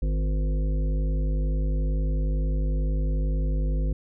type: harmonic tone with a mistuned harmonic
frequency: 51.1 Hz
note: G#1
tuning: 27 cents flat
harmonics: 1 / 3 / 5 / 7 / 9 / 10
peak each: -22 / -32 / -38 / -43 / -46 / -42 dBFS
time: 0.02-3.93 s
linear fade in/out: 5 ms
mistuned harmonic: 7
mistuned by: -15 cents
effects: none